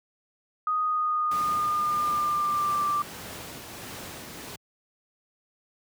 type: tone with pitch glide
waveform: sine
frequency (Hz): 1244.5 to 1176.7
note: D#6 to D6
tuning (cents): 0 to +3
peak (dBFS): -23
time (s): 0.67-3.02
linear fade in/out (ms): 2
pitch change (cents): -97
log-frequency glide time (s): 0.82-2.85
type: noise with tremolo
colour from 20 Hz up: pink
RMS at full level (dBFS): -38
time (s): 1.31-4.56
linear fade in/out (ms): 5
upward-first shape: triangle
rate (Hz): 1.6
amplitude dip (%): 30
effects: high-pass 100 Hz 12 dB/octave